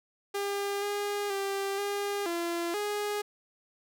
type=tone with pitch steps; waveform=sawtooth; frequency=401.7 / 408.5 / 394 / 404.7 / 341.4 / 414.3 Hz; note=G4 / G#4 / G4 / G#4 / F4 / G#4; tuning=+42 / -29 / +9 / -45 / -39 / -4 cents; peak=-26 dBFS; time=0.34-3.22 s; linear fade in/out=10 ms; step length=480 ms; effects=none